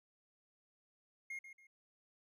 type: tone with echo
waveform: triangle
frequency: 2139 Hz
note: C7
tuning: 38 cents sharp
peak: -40 dBFS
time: 1.3-1.39 s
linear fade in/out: 5 ms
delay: 140 ms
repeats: 2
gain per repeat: -10 dB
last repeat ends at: 1.67 s
effects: none